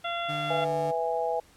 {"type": "harmonic tone", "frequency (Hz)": 686, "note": "F5", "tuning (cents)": -31, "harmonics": [1, 2, 3, 4, 5], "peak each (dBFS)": [-32, -34, -40, -39, -37], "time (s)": [0.04, 0.65], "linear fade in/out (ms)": 10}
{"type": "tone", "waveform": "30% pulse", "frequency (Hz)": 150, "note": "D3", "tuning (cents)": 37, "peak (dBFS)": -32, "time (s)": [0.28, 0.92], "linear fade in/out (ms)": 20}
{"type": "chord", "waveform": "sine", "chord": "E major", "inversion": "second", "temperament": "just", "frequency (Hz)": [494.4, 659.3, 824.1], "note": ["B4", "E5", "G#5"], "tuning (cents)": [2, 0, -14], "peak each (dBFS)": -30, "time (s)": [0.5, 1.4], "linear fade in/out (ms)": 5}
{"effects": ["pink hiss -58 dBFS RMS until 1.56 s", "low-pass 12000 Hz 12 dB/octave"]}